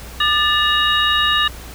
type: tone cluster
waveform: sine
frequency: 1204 / 1754 / 2861 / 3785 Hz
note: D6 / A6 / F7 / A#7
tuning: +43 / -6 / +41 / +26 cents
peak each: -19 dBFS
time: 0.2-1.48 s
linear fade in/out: 5 ms
effects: added 60 Hz sine -34 dBFS peak until 1.74 s + pink hiss -37 dBFS RMS until 1.74 s